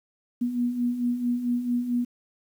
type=beating tone pair; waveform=sine; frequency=239.3 / 243.8 Hz; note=A#3 / B3; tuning=+46 / -22 cents; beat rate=4.5 Hz; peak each=-31 / -24 dBFS; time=0.41-2.05 s; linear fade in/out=10 ms; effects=9-bit